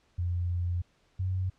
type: tone pair in turn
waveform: sine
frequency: 87.8 / 93.02 Hz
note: F2 / F#2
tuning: +10 / +10 cents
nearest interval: minor second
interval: 100 cents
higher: second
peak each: -27 dBFS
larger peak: neither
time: 0.18-0.82 / 1.19-1.5 s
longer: first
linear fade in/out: 10 ms
effects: pink hiss -68 dBFS RMS until 1.58 s + low-pass 6000 Hz 12 dB/octave